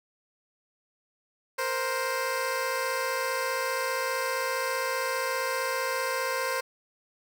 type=tone pair together; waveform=15% pulse; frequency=468.1 / 523.3 Hz; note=A#4 / C5; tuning=+7 / 0 cents; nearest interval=major second; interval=193 cents; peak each=-27 / -22 dBFS; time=1.58-6.61 s; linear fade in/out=10 ms; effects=none